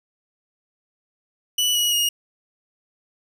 sawtooth tone with pitch steps, 2960 / 2913 / 2866 Hz, F#7 / F#7 / F7, 0 / -28 / +44 cents, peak -15 dBFS, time 1.58-2.09 s, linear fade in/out 5 ms, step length 170 ms, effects none

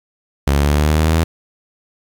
sawtooth exponential sweep, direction up, 69.3 to 82.41 Hz, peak -8 dBFS, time 0.47-1.24 s, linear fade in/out 5 ms, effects 7-bit

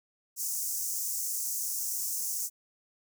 pink high-pass noise, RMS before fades -33 dBFS, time 0.36-2.5 s, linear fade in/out 50 ms, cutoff 5800 Hz, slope 48 dB/octave, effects none

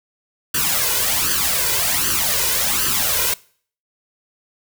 white noise with flanger, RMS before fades -19 dBFS, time 0.54-3.34 s, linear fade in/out 5 ms, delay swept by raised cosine 0.65 to 2.05 ms, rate 1.3 Hz, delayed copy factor +0.75, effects noise-tail reverb RT60 0.5 s tail -23 dB re dry

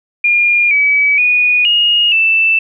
sine tone with pitch steps, 2414 / 2284 / 2464 / 2863 / 2652 Hz, D7 / D7 / D#7 / F7 / E7, +47 / -49 / -17 / +42 / +10 cents, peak -8 dBFS, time 0.24-2.59 s, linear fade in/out 5 ms, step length 470 ms, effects none

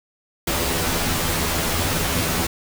pink noise with comb filter, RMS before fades -22 dBFS, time 0.47-2.47 s, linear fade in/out 5 ms, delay 12 ms, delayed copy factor +0.65, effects none

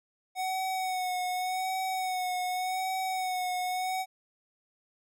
square tone with vibrato, 742 Hz, F#5, 5 cents sharp, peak -30 dBFS, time 0.35-4.06 s, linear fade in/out 50 ms, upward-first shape sine, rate 0.86 Hz, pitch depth 32 cents each way, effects none

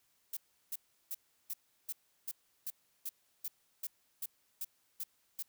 violet noise bursts, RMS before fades -39 dBFS, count 14, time 0.33-5.426 s, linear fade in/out 5 ms, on 39 ms, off 350 ms, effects white hiss -74 dBFS RMS until 5.48 s

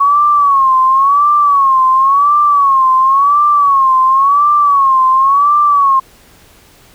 sine tone with vibrato, 1108.7 Hz, C#6, in tune, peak -6 dBFS, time 0-6 s, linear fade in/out 10 ms, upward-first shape sine, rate 0.94 Hz, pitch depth 110 cents each way, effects pink hiss -44 dBFS RMS until 6.94 s

